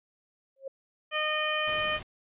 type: tone with exponential growth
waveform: sine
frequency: 540 Hz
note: C#5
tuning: 45 cents flat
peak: -31 dBFS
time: 0.56-0.68 s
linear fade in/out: 5 ms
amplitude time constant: 24 ms
type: harmonic tone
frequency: 613 Hz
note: D#5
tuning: 26 cents flat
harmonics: 1 / 2 / 3 / 4 / 5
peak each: -33 / -33 / -33 / -33 / -33 dBFS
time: 1.11-2 s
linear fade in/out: 50 ms
type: noise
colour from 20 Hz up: pink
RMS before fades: -43 dBFS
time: 1.67-2.03 s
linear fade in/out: 5 ms
effects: resampled to 8000 Hz